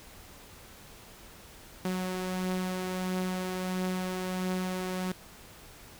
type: beating tone pair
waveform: sawtooth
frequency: 184.2 / 185.7 Hz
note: F#3 / F#3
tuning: -7 / +7 cents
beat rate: 1.5 Hz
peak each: -27 / -36 dBFS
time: 1.85-5.12 s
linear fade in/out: 2 ms
effects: pink hiss -51 dBFS RMS until 5.99 s